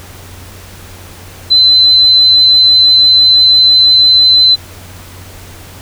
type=tone; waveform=sine; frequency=4047 Hz; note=B7; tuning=42 cents sharp; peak=-3 dBFS; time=1.5-4.56 s; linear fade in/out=20 ms; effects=added 91 Hz sine -33 dBFS peak until 5.81 s + pink hiss -34 dBFS RMS until 5.81 s